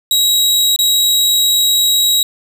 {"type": "tone with dropouts", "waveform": "sawtooth", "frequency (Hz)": 3837, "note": "A#7", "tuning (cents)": 49, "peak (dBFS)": -7, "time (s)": [0.11, 2.23], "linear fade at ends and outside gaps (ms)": 2, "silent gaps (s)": [0.762, 0.789], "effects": []}